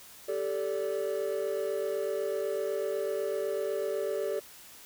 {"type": "chord", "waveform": "triangle", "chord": "G suspended second", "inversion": "none", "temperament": "equal with one note detuned", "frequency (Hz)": [392, 440, 579.9], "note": ["G4", "A4", "D5"], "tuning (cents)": [0, 0, -22], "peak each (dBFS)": [-31, -31, -31], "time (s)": [0.28, 4.4], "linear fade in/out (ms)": 10, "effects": ["tanh soft clip ceiling -21 dBFS", "white hiss -51 dBFS RMS until 4.85 s"]}